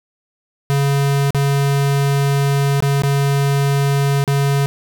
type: tone with dropouts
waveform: square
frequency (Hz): 140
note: C#3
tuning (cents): +18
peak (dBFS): -14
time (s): 0.7-4.66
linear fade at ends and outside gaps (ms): 0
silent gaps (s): 1.306-1.347 / 2.804-2.824 / 3.02-3.035 / 4.24-4.277
effects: none